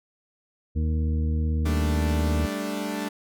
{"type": "harmonic tone", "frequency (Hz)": 78.2, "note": "D#2", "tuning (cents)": 9, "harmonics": [1, 2, 3, 4, 6], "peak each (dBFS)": [-22, -33, -32, -39, -41], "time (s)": [0.75, 2.47], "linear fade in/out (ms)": 20}
{"type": "chord", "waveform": "sawtooth", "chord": "G suspended second", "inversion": "none", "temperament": "equal", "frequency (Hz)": [196, 220, 293.7], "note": ["G3", "A3", "D4"], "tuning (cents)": [0, 0, 0], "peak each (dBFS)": [-29, -29, -27], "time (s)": [1.65, 3.09], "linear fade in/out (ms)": 10}
{"effects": []}